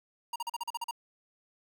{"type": "tone bursts", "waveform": "square", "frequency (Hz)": 940, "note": "A#5", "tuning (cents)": 14, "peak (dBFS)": -33, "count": 9, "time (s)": [0.33, 0.911], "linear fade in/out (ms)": 5, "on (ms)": 29, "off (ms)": 40, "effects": ["10-bit"]}